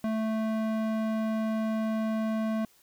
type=tone with band-pass filter; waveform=square; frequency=220 Hz; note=A3; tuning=in tune; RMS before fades=-29 dBFS; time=0.04-2.65 s; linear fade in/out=2 ms; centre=450 Hz; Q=0.56; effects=white hiss -62 dBFS RMS until 2.82 s